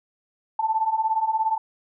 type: beating tone pair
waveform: sine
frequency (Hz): 870 / 887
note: A5 / A5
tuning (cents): -20 / +14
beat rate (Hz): 17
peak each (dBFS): -25 / -22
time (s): 0.59-1.58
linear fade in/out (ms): 5
effects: none